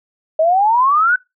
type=exponential sweep; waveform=sine; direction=up; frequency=620 to 1521 Hz; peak=-10 dBFS; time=0.39-1.16 s; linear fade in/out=5 ms; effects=noise-tail reverb RT60 0.2 s tail -23 dB re dry